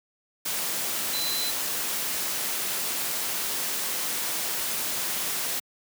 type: tone in noise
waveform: sine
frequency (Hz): 4031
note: B7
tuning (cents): +35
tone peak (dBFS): -29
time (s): 1.13-1.51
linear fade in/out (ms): 10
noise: white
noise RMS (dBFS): -29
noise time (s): 0.45-5.6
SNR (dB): -3
effects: high-pass 150 Hz 12 dB/octave